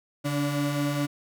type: tone pair together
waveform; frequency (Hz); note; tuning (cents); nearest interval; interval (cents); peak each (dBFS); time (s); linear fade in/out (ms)
35% pulse; 142.83 / 290.4; D3 / D4; -48 / -19; octave; 1229; -26; 0.24-1.07; 20
effects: none